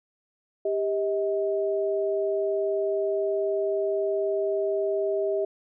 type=tone pair together; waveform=sine; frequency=396.3 / 635 Hz; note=G4 / D#5; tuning=+19 / +35 cents; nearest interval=minor sixth; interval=816 cents; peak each=-25 / -27 dBFS; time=0.65-5.45 s; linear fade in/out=5 ms; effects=none